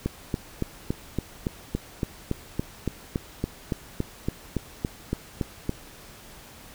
click train, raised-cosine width 3 ms, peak -12 dBFS, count 21, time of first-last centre 0.06-5.694 s, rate 3.55 Hz, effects pink hiss -47 dBFS RMS until 6.74 s

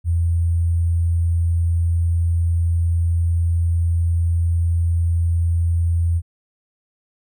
sine tone with sample-and-hold, 84.4 Hz, E2, 41 cents sharp, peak -15 dBFS, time 0.04-6.22 s, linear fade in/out 50 ms, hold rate 8820 Hz, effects none

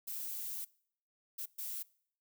violet noise bursts at uneven times, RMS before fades -41 dBFS, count 3, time 0.07-0.65 / 1.38-1.46 / 1.58-1.83 s, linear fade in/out 10 ms, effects noise-tail reverb RT60 0.6 s tail -23 dB re dry

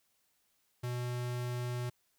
square tone, 122.8 Hz, B2, 9 cents flat, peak -35 dBFS, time 0.83-1.9 s, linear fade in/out 10 ms, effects white hiss -75 dBFS RMS until 2.18 s

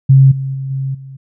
sine tone with level steps, 134.7 Hz, C#3, 49 cents flat, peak -3 / -17 / -19 / -16 / -29 dBFS, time 0.09-1.17 s, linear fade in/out 10 ms, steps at 0.31 / 0.54 / 0.7 / 0.94 s, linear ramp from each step 10 ms, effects none

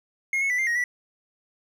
triangle tone with pitch steps, 2150 / 2194 / 1981 / 2098 / 1881 / 1957 Hz, C7 / C#7 / B6 / C7 / A#6 / B6, +47 / -18 / +5 / +4 / +15 / -16 cents, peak -20 dBFS, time 0.33-0.84 s, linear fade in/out 2 ms, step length 85 ms, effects none

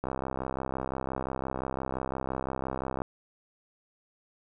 click train, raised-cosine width 1 ms, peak -18 dBFS, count 197, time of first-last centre 0.04-3.019 s, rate 65.8 Hz, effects none

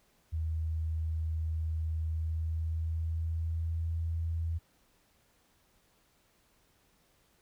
sine tone with pitch glide, 79.9 to 82.34 Hz, D#2 to E2, +47 to -1 cents, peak -30 dBFS, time 0.32-4.59 s, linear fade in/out 20 ms, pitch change +52 cents, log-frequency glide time 2.02-3.92 s, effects pink hiss -69 dBFS RMS until 7.41 s

